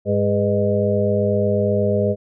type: harmonic tone with a mistuned harmonic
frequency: 102.5 Hz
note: G#2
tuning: 22 cents flat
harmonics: 1 / 2 / 4 / 5 / 6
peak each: -22 / -22 / -22 / -22 / -22 dBFS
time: 0.05-2.16 s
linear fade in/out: 50 ms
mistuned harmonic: 5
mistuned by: -49 cents
effects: none